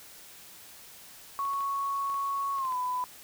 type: tone with pitch glide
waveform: sine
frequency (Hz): 1108.7 to 999.2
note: C#6 to B5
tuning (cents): 0 to +20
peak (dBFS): -28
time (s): 1.39-3.04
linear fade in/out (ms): 0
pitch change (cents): -180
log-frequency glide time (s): 2.55-2.75
type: clicks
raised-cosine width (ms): 0.3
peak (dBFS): -32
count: 8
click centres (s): 1.452 / 1.535 / 1.607 / 2.099 / 2.143 / 2.585 / 2.651 / 2.723
effects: white hiss -50 dBFS RMS until 3.23 s